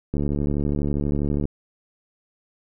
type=click train; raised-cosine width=3 ms; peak=-12 dBFS; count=96; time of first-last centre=0.14-1.454 s; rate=72.3 Hz; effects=none